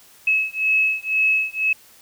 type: beating tone pair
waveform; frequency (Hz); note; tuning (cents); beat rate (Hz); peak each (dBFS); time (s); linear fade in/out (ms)
sine; 2580 / 2582; E7 / E7; -38 / -37; 2; -20; 0.27-1.73; 5
effects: white hiss -50 dBFS RMS until 2.01 s